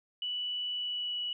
sine tone with pitch glide, 2960 to 2940 Hz, F#7 to F#7, 0 to -12 cents, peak -32 dBFS, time 0.22-1.33 s, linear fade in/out 2 ms, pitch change -12 cents, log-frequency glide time 0.72-1.21 s, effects none

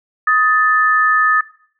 sine tone pair together, 1256.1 / 1760 Hz, D#6 / A6, +16 / 0 cents, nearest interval tritone, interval 584 cents, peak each -13 dBFS, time 0.27-1.41 s, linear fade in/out 5 ms, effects noise-tail reverb RT60 0.6 s tail -20 dB re dry

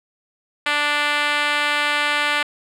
5% pulse tone with band-pass filter, 293.7 Hz, D4, in tune, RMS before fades -20 dBFS, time 0.66-2.43 s, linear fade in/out 5 ms, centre 1800 Hz, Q 0.71, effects none

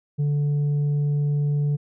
sine tone with tanh clipping, 145.7 Hz, D3, 13 cents flat, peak -20 dBFS, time 0.18-1.77 s, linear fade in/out 20 ms, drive 3 dB, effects none

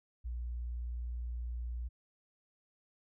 sine tone, 59.7 Hz, A#1, 42 cents sharp, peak -36 dBFS, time 0.24-1.89 s, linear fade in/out 20 ms, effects none

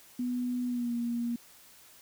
sine tone with pitch glide, 246.9 to 236.8 Hz, B3 to A#3, 0 to +27 cents, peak -29 dBFS, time 0.19-1.36 s, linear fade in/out 5 ms, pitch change -73 cents, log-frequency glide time 0.67-0.93 s, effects white hiss -56 dBFS RMS until 2.01 s

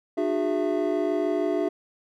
triangle tone cluster, 301.3 / 362.4 / 408.8 / 665 Hz, D4 / F#4 / G#4 / E5, +44 / -36 / -27 / +15 cents, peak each -26 / -25 / -27 / -27 dBFS, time 0.17-1.69 s, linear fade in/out 10 ms, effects none

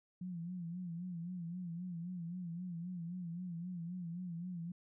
sine tone with vibrato, 174.61 Hz, F3, in tune, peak -40 dBFS, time 0.21-4.72 s, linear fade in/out 5 ms, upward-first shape sine, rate 3.8 Hz, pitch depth 89 cents each way, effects none

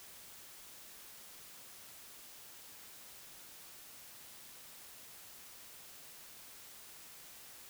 silence, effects white hiss -54 dBFS RMS until 7.69 s

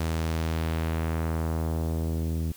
sawtooth tone with low-pass filter sweep, 80.9 Hz, E2, 32 cents flat, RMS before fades -28 dBFS, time 0-2.52 s, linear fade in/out 5 ms, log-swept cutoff 11000 to 260 Hz, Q 0.89, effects white hiss -50 dBFS RMS until 2.56 s

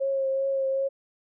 sine tone with vibrato, 540 Hz, C#5, 45 cents flat, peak -23 dBFS, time 0-0.89 s, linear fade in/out 20 ms, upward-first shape triangle, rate 2.6 Hz, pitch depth 22 cents each way, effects none

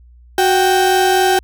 35% pulse tone pair together, 370 / 784 Hz, F#4 / G5, 0 / 0 cents, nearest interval octave + minor second, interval 1300 cents, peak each -12 dBFS, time 0.38-1.39 s, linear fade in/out 2 ms, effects added 60 Hz sine -41 dBFS peak until 1.43 s

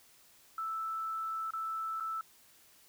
sine tone with dropouts, 1318.5 Hz, E6, in tune, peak -34 dBFS, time 0.58-2.21 s, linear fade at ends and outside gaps 2 ms, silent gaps 1.507-1.535 / 2-2.006 s, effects white hiss -62 dBFS RMS until 2.88 s

